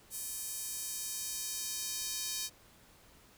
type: tone with high-pass filter sweep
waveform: square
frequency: 345.5 Hz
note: F4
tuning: 19 cents flat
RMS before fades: -39 dBFS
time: 0.1-2.5 s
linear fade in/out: 50 ms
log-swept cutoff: 8700 to 4900 Hz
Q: 1.2
effects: pink hiss -61 dBFS RMS until 3.37 s